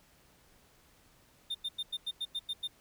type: tone bursts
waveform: triangle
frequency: 3624 Hz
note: A#7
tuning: 50 cents flat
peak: -31 dBFS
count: 9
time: 1.5-2.676 s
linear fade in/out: 10 ms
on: 48 ms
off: 93 ms
effects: pink hiss -64 dBFS RMS until 2.8 s